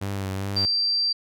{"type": "tone with vibrato", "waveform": "sawtooth", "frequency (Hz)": 97.5, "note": "G2", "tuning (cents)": -9, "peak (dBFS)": -23, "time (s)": [0.01, 0.66], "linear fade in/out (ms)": 10, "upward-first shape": "sine", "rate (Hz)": 2.5, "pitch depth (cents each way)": 40}
{"type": "tone", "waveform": "sine", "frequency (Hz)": 4699, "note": "D8", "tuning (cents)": 0, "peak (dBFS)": -20, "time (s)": [0.56, 1.13], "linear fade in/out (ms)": 10}
{"effects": []}